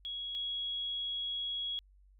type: tone pair in turn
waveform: sine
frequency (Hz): 3326 / 3326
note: G#7 / G#7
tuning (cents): +2 / +2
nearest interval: unison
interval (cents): 0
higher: neither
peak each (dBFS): -37 / -34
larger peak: second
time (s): 0.05-0.35 / 0.35-1.79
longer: second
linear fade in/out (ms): 0
effects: added 48 Hz sine -59 dBFS peak until 2.19 s